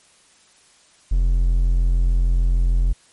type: tone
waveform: triangle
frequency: 43.37 Hz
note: F1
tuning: 11 cents flat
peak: -12 dBFS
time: 1.11-2.93 s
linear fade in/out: 10 ms
effects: white hiss -54 dBFS RMS until 3.12 s + MP3 48 kbps